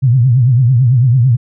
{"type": "tone with vibrato", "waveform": "sine", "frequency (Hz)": 124.7, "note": "B2", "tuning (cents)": 17, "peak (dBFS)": -6, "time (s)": [0.02, 1.37], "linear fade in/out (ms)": 20, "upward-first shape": "triangle", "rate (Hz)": 9, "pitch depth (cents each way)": 180, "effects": []}